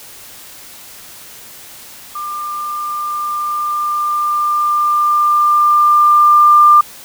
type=tone with level ramp; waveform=sine; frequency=1195 Hz; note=D6; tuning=30 cents sharp; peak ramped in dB=-21 to -3 dBFS; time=2.15-6.81 s; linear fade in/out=5 ms; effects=white hiss -36 dBFS RMS until 7.04 s